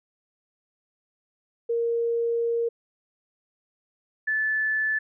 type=tone pair in turn; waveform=sine; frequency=466.2 / 1741.9 Hz; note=A#4 / A6; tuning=0 / -18 cents; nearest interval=octave + major seventh; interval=2282 cents; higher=second; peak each=-22 dBFS; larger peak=neither; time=1.69-2.69 / 4.27-4.99 s; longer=first; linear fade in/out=10 ms; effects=none